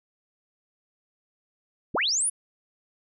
sine linear sweep, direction up, 36.26 to 10560 Hz, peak -22 dBFS, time 1.94-2.3 s, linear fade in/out 10 ms, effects none

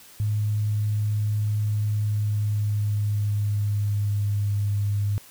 sine tone with pitch glide, 105.5 to 102.02 Hz, G#2 to G#2, +28 to -30 cents, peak -21 dBFS, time 0.2-5.18 s, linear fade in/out 0 ms, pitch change -58 cents, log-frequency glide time 1.88-4.61 s, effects white hiss -49 dBFS RMS until 5.3 s

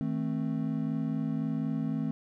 triangle chord, A diminished, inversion second, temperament just, 158.4 / 220 / 264 Hz, Eb3 / A3 / C4, +31 / 0 / +16 cents, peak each -31 dBFS, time 0.01-2.11 s, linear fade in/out 0 ms, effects none

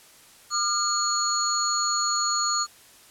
sine tone cluster, 1205 / 1404 / 4337 / 6810 Hz, D6 / F6 / C#8 / G#8, +44 / +9 / -39 / +42 cents, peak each -26 / -34 / -27 / -27 dBFS, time 0.5-2.67 s, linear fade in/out 50 ms, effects white hiss -52 dBFS RMS until 3.1 s + low-pass 12000 Hz 12 dB/octave

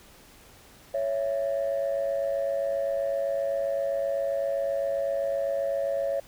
sine tone pair together, 556.3 / 664 Hz, C#5 / E5, +6 / +12 cents, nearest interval minor third, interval 306 cents, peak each -25 / -29 dBFS, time 0.94-6.2 s, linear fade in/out 5 ms, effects tanh soft clip ceiling -20 dBFS + pink hiss -53 dBFS RMS until 6.27 s

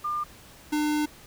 sine / square tone pair in turn, 1200 / 300 Hz, D6 / D4, +37 / +37 cents, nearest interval 2 octaves, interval 2400 cents, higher first, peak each -26 / -24 dBFS, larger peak second, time 0.04-0.24 / 0.72-1.06 s, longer second, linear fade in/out 10 ms, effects pink hiss -50 dBFS RMS until 1.26 s

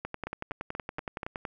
two click trains, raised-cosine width 0.5 ms, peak -19 / -20 dBFS, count 16 / 5, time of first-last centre 0.05-1.452 / 0.27-1.232 s, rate 10.7 / 4.16 Hz, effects none

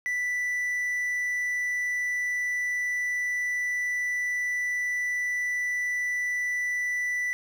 triangle tone with quantisation, 1975.5 Hz, B6, in tune, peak -24 dBFS, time 0.06-7.33 s, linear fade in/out 0 ms, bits 9, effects none

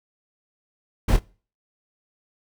brown noise with echo, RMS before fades -17 dBFS, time 1.08-1.17 s, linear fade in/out 10 ms, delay 26 ms, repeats 1, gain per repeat -10 dB, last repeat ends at 1.196 s, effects noise-tail reverb RT60 0.4 s tail -24 dB re dry

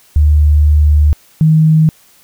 sine tone pair in turn, 74.8 / 157.36 Hz, D2 / D#3, +32 / +20 cents, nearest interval octave + minor second, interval 1288 cents, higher second, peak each -5 dBFS, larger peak neither, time 0.16-1.13 / 1.41-1.89 s, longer first, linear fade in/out 0 ms, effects white hiss -47 dBFS RMS until 2.23 s

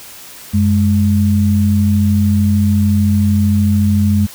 sine tone pair together, 93.86 / 207.2 Hz, F#2 / G#3, +25 / -4 cents, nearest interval octave + major second, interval 1371 cents, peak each -12 dBFS, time 0.53-4.27 s, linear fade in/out 20 ms, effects white hiss -35 dBFS RMS until 4.34 s

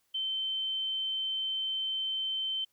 sine tone, 3092 Hz, G7, 24 cents flat, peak -30 dBFS, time 0.14-2.65 s, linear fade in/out 10 ms, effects white hiss -74 dBFS RMS until 2.72 s

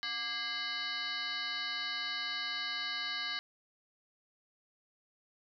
sine tone with frequency modulation, 2988 Hz, F#7, 16 cents sharp, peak -34 dBFS, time 0.03-3.39 s, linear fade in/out 0 ms, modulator 452 Hz, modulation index 3.8, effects none

